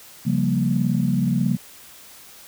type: chord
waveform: sine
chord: G half-diminished seventh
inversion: second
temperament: equal with one note detuned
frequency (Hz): 135.97 / 174.61 / 196 / 233.1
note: Db3 / F3 / G3 / Bb3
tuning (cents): -33 / 0 / 0 / 0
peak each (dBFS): -23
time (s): 0.25-1.57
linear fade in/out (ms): 20
effects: tanh soft clip ceiling -7 dBFS + white hiss -45 dBFS RMS until 2.47 s